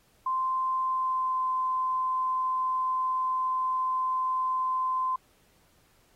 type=tone with pitch glide; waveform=sine; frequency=1041 to 1032.6 Hz; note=C6 to C6; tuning=-9 to -23 cents; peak=-25 dBFS; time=0.26-5.16 s; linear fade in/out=5 ms; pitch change=-14 cents; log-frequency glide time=0.81-1.44 s; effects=pink hiss -65 dBFS RMS until 6.15 s + AAC 48 kbps